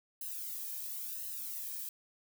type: noise with flanger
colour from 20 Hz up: violet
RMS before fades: -41 dBFS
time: 0.21-1.89 s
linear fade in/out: 2 ms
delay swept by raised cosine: 0.86 to 1.45 ms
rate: 0.97 Hz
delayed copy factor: -0.85
effects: none